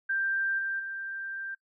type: tone with level steps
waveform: sine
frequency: 1578 Hz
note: G6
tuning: 11 cents sharp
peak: -26 / -29 / -34 dBFS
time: 0.09-1.55 s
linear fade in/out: 10 ms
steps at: 0.58 / 0.79 s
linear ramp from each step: 10 ms
effects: noise-tail reverb RT60 0.1 s tail -21 dB re dry